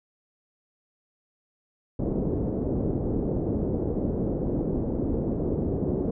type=low-pass noise; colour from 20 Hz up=white; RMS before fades=-27 dBFS; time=1.99-6.11 s; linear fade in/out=5 ms; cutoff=430 Hz; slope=24 dB/octave; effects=none